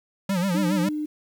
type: tone with vibrato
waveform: square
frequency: 185.1 Hz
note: F#3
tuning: 1 cent sharp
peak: -22 dBFS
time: 0.29-0.89 s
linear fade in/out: 5 ms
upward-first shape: sine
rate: 7.2 Hz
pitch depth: 130 cents each way
type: tone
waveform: sine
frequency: 302.2 Hz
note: D4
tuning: 50 cents sharp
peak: -25 dBFS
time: 0.54-1.06 s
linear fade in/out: 10 ms
effects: 9-bit